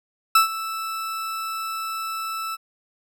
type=tone with ADSR envelope; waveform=40% pulse; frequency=1318.5 Hz; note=E6; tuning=in tune; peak=-10 dBFS; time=0.35-2.57 s; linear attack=5 ms; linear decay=120 ms; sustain=-16 dB; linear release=31 ms; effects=none